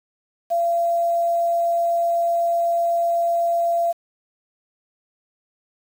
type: tone with quantisation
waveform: sine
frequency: 682 Hz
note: F5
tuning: 41 cents flat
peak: -17 dBFS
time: 0.5-3.93 s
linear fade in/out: 20 ms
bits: 7
effects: none